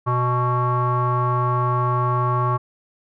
square tone with low-pass filter, 123.47 Hz, B2, in tune, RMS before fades -20 dBFS, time 0.06-2.58 s, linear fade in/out 20 ms, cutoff 1100 Hz, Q 8.2, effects none

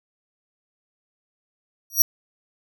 15% pulse tone with exponential growth, 5760 Hz, F#8, 47 cents flat, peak -3 dBFS, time 1.9-2.02 s, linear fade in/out 2 ms, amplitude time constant 24 ms, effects none

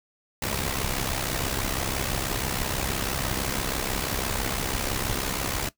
pink noise with amplitude modulation, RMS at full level -25 dBFS, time 0.42-5.69 s, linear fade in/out 5 ms, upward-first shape sine, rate 66.1 Hz, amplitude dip 70%, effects noise-tail reverb RT60 0.1 s tail -17 dB re dry

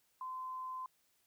sine tone, 1030 Hz, C6, 28 cents flat, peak -40 dBFS, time 0.21-0.86 s, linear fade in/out 2 ms, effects white hiss -75 dBFS RMS until 1.26 s

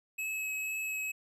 square tone with vibrato, 2574 Hz, E7, 42 cents flat, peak -34 dBFS, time 0.18-1.12 s, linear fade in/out 10 ms, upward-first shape triangle, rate 2.1 Hz, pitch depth 11 cents each way, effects none

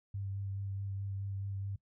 sine tone with vibrato, 98.4 Hz, G2, 7 cents sharp, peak -36 dBFS, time 0.14-1.76 s, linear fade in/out 5 ms, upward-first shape sine, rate 4.7 Hz, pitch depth 16 cents each way, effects noise-tail reverb RT60 0.1 s tail -19 dB re dry

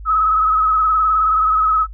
sine tone with vibrato, 1282 Hz, E6, 49 cents flat, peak -12 dBFS, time 0.05-1.87 s, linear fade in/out 50 ms, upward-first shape triangle, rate 19 Hz, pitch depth 51 cents each way, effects noise-tail reverb RT60 0.1 s tail -22 dB re dry + added 51 Hz sine -30 dBFS peak until 1.93 s

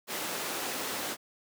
pink high-pass noise, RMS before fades -35 dBFS, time 0.07-1.17 s, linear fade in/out 50 ms, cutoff 320 Hz, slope 12 dB/octave, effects none

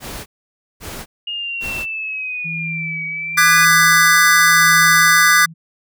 pink noise bursts, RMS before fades -30 dBFS, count 3, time 0-1.86 s, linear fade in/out 50 ms, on 260 ms, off 540 ms
sine linear two-way sweep, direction down then up, 2852 to 2259 to 2464 Hz, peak -22 dBFS, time 1.27-3.65 s, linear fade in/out 5 ms, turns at 3.05 s
sine tone with tremolo, 163.2 Hz, E3, 17 cents flat, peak -25 dBFS, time 2.44-5.54 s, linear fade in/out 20 ms, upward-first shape sine, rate 0.95 Hz, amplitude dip 80%
square chord, G# half-diminished seventh, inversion second, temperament just, 1196.1 / 1495.1 / 1661.2 / 1993.5 Hz, D6 / F#6 / G#6 / B6, +31 / +18 / 0 / +16 cents, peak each -16 dBFS, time 3.37-5.46 s, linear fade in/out 10 ms
effects none

